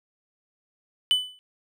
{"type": "tone with exponential decay", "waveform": "triangle", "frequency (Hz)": 3000, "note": "F#7", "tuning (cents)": 23, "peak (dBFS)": -13, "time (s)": [1.11, 1.39], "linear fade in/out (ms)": 0, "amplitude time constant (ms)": 60, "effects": []}